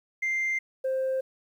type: tone pair in turn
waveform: sine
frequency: 2093 / 525.7 Hz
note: C7 / C5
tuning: 0 / +8 cents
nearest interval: 2 octaves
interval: 2392 cents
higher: first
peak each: -23 dBFS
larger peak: neither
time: 0.22-0.59 / 0.84-1.21 s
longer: neither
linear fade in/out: 10 ms
effects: tanh soft clip ceiling -23 dBFS + 10-bit